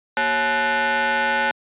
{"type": "ring-modulated tone", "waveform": "sawtooth", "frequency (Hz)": 311.1, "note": "D#4", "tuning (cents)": 0, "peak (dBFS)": -11, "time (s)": [0.17, 1.51], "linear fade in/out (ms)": 0, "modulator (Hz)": 1170, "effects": ["high-pass 200 Hz 12 dB/octave", "resampled to 8000 Hz"]}